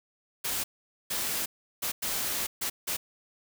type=noise bursts at uneven times; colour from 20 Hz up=white; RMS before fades=-31 dBFS; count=6; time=0.44-0.64 / 1.1-1.46 / 1.82-1.92 / 2.02-2.47 / 2.61-2.7 / 2.87-2.97 s; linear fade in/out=10 ms; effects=none